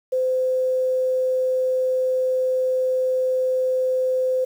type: tone with quantisation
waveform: sine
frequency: 514 Hz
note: C5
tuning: 31 cents flat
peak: -18 dBFS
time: 0.12-4.45 s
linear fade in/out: 10 ms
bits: 8
effects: none